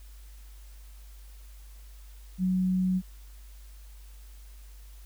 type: tone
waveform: sine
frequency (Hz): 185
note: F#3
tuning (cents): 0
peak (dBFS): -23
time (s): 2.38-3.02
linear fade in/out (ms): 50
effects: added 50 Hz sine -45 dBFS peak until 5.05 s + white hiss -59 dBFS RMS until 5.05 s